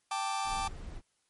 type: chord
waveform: 45% pulse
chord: G suspended second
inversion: none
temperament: just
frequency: 784 / 882 / 1176 Hz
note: G5 / A5 / D6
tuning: 0 / +4 / +2 cents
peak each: -35 / -37 / -36 dBFS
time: 0.11-0.68 s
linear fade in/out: 5 ms
type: noise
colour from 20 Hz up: brown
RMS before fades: -42 dBFS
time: 0.44-1.02 s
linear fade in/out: 50 ms
effects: white hiss -75 dBFS RMS until 1.29 s + MP3 48 kbps